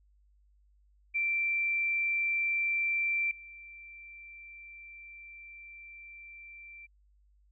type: tone with level steps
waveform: sine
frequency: 2349 Hz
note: D7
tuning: in tune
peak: -27 / -46 dBFS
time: 1.14-6.87 s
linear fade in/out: 20 ms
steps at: 3.31 s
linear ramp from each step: 2 ms
effects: added 50 Hz sine -62 dBFS peak until 7.51 s